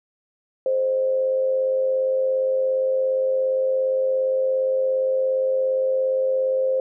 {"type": "tone with amplitude modulation", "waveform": "sine", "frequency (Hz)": 523.3, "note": "C5", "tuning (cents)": 0, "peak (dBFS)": -16, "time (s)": [0.66, 6.8], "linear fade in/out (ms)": 2, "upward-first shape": "sine", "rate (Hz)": 97.3, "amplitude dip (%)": 45, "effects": []}